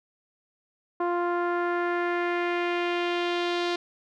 sawtooth tone with low-pass filter sweep, 349.2 Hz, F4, in tune, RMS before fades -27 dBFS, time 1-3.76 s, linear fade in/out 5 ms, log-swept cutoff 1100 to 4100 Hz, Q 2, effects none

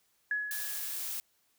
sine tone with exponential decay, 1689 Hz, G#6, 29 cents sharp, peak -27 dBFS, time 0.31-1.1 s, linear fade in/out 2 ms, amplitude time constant 170 ms
blue noise, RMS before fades -37 dBFS, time 0.51-1.2 s, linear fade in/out 0 ms
effects white hiss -72 dBFS RMS until 1.58 s

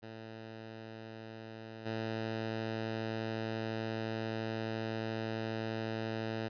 10% pulse tone with level steps, 111.6 Hz, A2, 25 cents sharp, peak -37 / -27 dBFS, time 0.02-6.49 s, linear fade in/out 20 ms, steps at 1.85 s, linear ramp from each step 20 ms, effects resampled to 11025 Hz

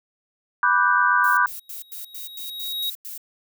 sine chord, G major seventh, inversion first, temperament equal, 987.8 / 1174.7 / 1480 / 1568 Hz, B5 / D6 / F#6 / G6, 0 / 0 / 0 / 0 cents, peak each -21 dBFS, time 0.63-1.46 s, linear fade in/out 2 ms
violet noise bursts, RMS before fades -35 dBFS, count 9, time 1.24-3.178 s, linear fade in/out 2 ms, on 130 ms, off 96 ms
square tone with exponential growth, 3800 Hz, A#7, 33 cents sharp, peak -23 dBFS, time 1.42-2.9 s, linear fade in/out 5 ms, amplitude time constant 320 ms
effects none

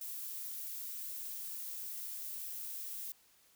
violet noise, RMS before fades -43 dBFS, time 0.01-3.12 s, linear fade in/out 2 ms, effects white hiss -67 dBFS RMS until 3.55 s

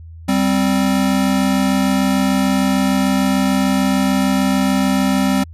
square tone pair together, 194.9 / 261.6 Hz, G3 / C4, -10 / 0 cents, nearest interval perfect fourth, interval 510 cents, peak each -17 dBFS, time 0.28-5.44 s, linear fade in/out 10 ms, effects added 82 Hz sine -33 dBFS peak until 5.53 s + resampled to 32000 Hz

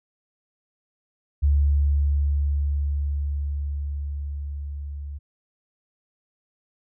sine tone with level ramp, 71.7 Hz, D2, 41 cents flat, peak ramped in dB -15 to -31 dBFS, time 1.42-5.19 s, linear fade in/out 20 ms, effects none

